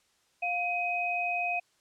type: tone pair together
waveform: sine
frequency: 706 / 2518 Hz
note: F5 / D#7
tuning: +19 / +20 cents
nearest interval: octave + minor seventh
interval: 2201 cents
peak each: -31 / -30 dBFS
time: 0.42-1.6 s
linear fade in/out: 10 ms
effects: white hiss -69 dBFS RMS until 1.8 s + low-pass 8000 Hz 12 dB/octave